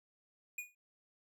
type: tone with exponential decay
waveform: square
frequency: 2454 Hz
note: D#7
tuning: 25 cents flat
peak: -37 dBFS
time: 0.58-0.75 s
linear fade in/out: 5 ms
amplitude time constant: 35 ms
effects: none

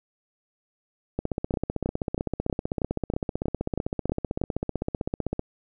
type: two click trains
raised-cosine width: 2 ms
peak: -12 / -13 dBFS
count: 10 / 67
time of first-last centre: 1.54-4.415 / 1.19-5.394 s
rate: 3.13 / 15.7 Hz
effects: none

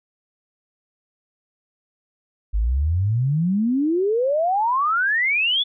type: exponential sweep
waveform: sine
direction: up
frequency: 49 to 3520 Hz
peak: -17 dBFS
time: 2.53-5.64 s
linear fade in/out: 20 ms
effects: none

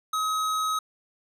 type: tone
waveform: square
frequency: 1271 Hz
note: D#6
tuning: 36 cents sharp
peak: -25 dBFS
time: 0.13-0.79 s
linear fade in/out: 5 ms
effects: low-pass 12000 Hz 12 dB/octave

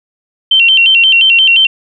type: tone with vibrato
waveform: sine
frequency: 2917 Hz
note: F#7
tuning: 25 cents flat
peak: -4 dBFS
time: 0.51-1.67 s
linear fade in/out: 5 ms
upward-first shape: square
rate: 5.7 Hz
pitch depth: 110 cents each way
effects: none

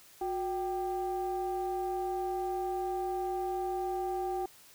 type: ring-modulated tone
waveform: triangle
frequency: 207.7 Hz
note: G#3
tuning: in tune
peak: -26 dBFS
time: 0.21-4.46 s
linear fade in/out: 5 ms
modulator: 571 Hz
effects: white hiss -57 dBFS RMS until 4.74 s

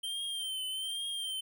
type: tone with vibrato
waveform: square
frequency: 3136 Hz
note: G7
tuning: in tune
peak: -35 dBFS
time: 0.03-1.41 s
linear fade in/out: 10 ms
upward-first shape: triangle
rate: 1.2 Hz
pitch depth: 65 cents each way
effects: none

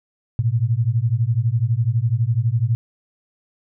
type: beating tone pair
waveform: sine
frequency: 110 / 122 Hz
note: A2 / B2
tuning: 0 / -21 cents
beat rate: 12 Hz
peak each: -19 dBFS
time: 0.39-2.75 s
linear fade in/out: 0 ms
effects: none

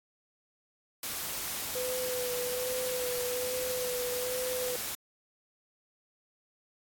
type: noise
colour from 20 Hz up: white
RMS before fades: -36 dBFS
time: 1.03-4.95 s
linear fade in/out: 2 ms
type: tone with vibrato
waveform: sine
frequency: 499.9 Hz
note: B4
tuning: 21 cents sharp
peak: -32 dBFS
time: 1.75-4.76 s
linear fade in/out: 5 ms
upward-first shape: sine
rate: 1.2 Hz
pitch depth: 21 cents each way
effects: AAC 64 kbps

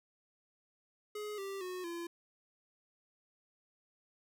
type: tone with pitch steps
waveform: square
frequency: 420 / 391.9 / 365.6 / 341.1 Hz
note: G#4 / G4 / F#4 / F4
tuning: +19 / 0 / -21 / -41 cents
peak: -40 dBFS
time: 1.15-2.07 s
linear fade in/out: 5 ms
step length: 230 ms
effects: none

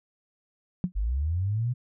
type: tone with exponential decay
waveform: sine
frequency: 181 Hz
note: F#3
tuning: 38 cents flat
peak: -18 dBFS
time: 0.84-0.92 s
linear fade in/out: 0 ms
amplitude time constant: 17 ms
type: linear sweep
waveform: sine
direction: up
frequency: 45.18 to 126.9 Hz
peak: -24 dBFS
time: 0.95-1.74 s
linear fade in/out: 20 ms
effects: none

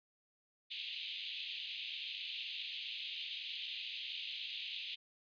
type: band-pass noise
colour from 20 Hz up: pink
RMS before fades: -44 dBFS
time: 0.7-4.96 s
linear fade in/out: 20 ms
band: 2600 to 4000 Hz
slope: 48 dB/octave
effects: resampled to 11025 Hz

